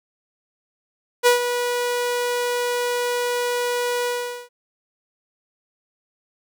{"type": "tone with ADSR envelope", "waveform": "sawtooth", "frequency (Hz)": 487.1, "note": "B4", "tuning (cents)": -24, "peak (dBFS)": -7, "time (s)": [1.23, 4.49], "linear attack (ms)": 36, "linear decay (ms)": 120, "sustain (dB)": -10, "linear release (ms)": 430, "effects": []}